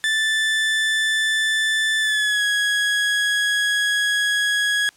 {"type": "tone with pitch glide", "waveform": "30% pulse", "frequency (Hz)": [1760, 1664.1], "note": ["A6", "G#6"], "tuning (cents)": [0, 3], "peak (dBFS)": -15, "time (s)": [0.04, 4.89], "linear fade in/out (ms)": 0, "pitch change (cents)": -97, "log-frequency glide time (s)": [2, 2.43], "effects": ["white hiss -54 dBFS RMS until 4.96 s", "low-pass 9000 Hz 12 dB/octave"]}